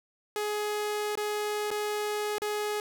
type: tone with dropouts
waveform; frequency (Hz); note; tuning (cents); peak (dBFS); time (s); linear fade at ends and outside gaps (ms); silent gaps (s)
sawtooth; 419.3; G#4; +17; -25; 0.36-2.8; 1; 1.154-1.174 / 1.705-1.713 / 2.383-2.419
effects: none